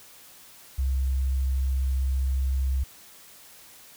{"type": "tone", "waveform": "sine", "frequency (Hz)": 66.1, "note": "C2", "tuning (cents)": 18, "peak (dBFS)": -22, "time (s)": [0.78, 2.84], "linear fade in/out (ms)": 10, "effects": ["white hiss -50 dBFS RMS until 3.96 s"]}